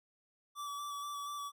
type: tone with vibrato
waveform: square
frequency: 1154 Hz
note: D6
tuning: 31 cents flat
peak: -40 dBFS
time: 0.55-1.52 s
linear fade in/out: 50 ms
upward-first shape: square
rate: 4.2 Hz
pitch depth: 16 cents each way
effects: none